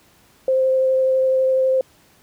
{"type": "tone with vibrato", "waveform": "sine", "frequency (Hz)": 523.3, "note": "C5", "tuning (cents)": 0, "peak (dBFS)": -14, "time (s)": [0.48, 1.81], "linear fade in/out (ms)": 2, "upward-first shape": "triangle", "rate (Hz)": 12, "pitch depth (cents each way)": 10, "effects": ["pink hiss -54 dBFS RMS until 2.22 s", "high-pass 60 Hz 12 dB/octave"]}